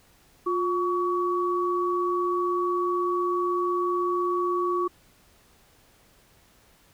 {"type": "tone pair together", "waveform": "sine", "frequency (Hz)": [355, 1129], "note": ["F4", "C#6"], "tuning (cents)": [28, 31], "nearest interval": "octave + minor sixth", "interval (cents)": 2003, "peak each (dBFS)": [-25, -26], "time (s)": [0.46, 4.88], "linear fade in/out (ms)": 10, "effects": ["pink hiss -59 dBFS RMS until 6.93 s"]}